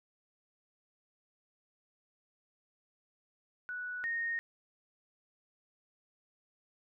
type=tone pair in turn; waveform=sine; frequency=1476 / 1853.2 Hz; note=F#6 / A#6; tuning=-5 / -11 cents; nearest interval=major third; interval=394 cents; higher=second; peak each=-37 / -32 dBFS; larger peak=second; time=3.69-4.04 / 4.04-4.39 s; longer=neither; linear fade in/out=0 ms; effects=none